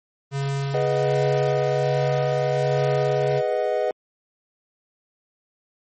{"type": "tone with tremolo", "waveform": "square", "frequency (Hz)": 138.59, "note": "C#3", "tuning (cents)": 0, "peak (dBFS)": -23, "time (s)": [0.31, 3.42], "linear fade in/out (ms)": 50, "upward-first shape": "sine", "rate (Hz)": 1.3, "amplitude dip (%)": 30}
{"type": "chord", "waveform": "triangle", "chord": "G# minor seventh", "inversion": "none", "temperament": "equal", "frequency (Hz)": [415.3, 493.9, 622.3, 740], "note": ["G#4", "B4", "D#5", "F#5"], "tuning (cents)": [0, 0, 0, 0], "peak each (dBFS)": [-25, -23, -22, -27], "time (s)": [0.74, 3.91], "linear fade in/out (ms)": 2}
{"effects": ["MP3 32 kbps"]}